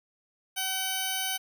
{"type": "tone pair together", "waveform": "10% pulse", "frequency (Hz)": [760, 3040], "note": ["F#5", "F#7"], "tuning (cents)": [46, 46], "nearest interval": "2 octaves", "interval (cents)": 2400, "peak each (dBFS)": -24, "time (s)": [0.56, 1.38], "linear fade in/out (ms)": 20, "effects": []}